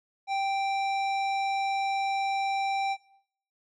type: tone with tanh clipping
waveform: sine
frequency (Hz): 784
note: G5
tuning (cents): 0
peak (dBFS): -28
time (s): 0.27-2.97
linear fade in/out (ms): 50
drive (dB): 16
effects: noise-tail reverb RT60 0.6 s tail -17 dB re dry + low-pass 7000 Hz 12 dB/octave